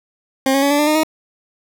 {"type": "tone with pitch steps", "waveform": "20% pulse", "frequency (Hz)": [266.9, 274.2, 281.8, 289.5, 297.5, 305.7, 314.1], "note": ["C4", "C#4", "C#4", "D4", "D4", "D#4", "D#4"], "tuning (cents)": [35, -19, 29, -25, 22, -30, 16], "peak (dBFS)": -8, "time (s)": [0.46, 1.034], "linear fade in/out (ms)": 2, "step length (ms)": 82, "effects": []}